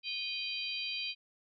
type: harmonic tone with a mistuned harmonic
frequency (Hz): 783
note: G5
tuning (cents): -2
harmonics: 3 / 4 / 5 / 6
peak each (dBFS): -39 / -40 / -41 / -42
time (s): 0.03-1.15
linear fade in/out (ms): 50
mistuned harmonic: 3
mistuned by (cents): +88
effects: none